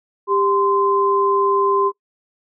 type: tone pair together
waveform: sine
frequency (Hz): 396.5 / 1035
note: G4 / C6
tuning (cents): +20 / -19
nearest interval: octave + perfect fourth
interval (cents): 1661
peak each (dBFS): -17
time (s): 0.27-1.92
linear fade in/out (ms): 50
effects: noise-tail reverb RT60 0.1 s tail -21 dB re dry